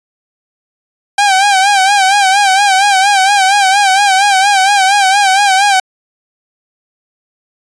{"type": "tone with vibrato", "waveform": "sawtooth", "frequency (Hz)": 787, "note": "G5", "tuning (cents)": 7, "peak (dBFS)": -3, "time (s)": [1.18, 5.8], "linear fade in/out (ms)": 5, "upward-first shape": "sine", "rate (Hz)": 4.3, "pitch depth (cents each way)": 81, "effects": ["resampled to 22050 Hz"]}